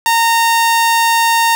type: tone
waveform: sawtooth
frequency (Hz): 920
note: A#5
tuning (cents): -23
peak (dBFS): -6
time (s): 0.06-1.55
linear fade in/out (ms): 0
effects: none